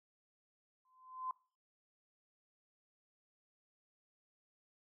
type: tone with exponential growth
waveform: sine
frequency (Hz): 1029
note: C6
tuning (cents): -29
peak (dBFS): -35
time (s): 0.85-1.31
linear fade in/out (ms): 2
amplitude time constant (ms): 99
effects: noise-tail reverb RT60 0.4 s tail -22 dB re dry